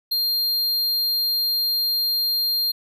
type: tone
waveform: square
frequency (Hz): 4200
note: C8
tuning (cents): +6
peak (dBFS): -20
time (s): 0.11-2.72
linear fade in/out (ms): 10
effects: none